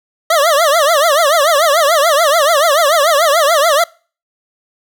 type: tone with vibrato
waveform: 25% pulse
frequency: 617 Hz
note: D#5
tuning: 15 cents flat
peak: -5 dBFS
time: 0.3-3.84 s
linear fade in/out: 5 ms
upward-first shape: triangle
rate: 6.9 Hz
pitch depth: 230 cents each way
effects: noise-tail reverb RT60 0.4 s tail -25 dB re dry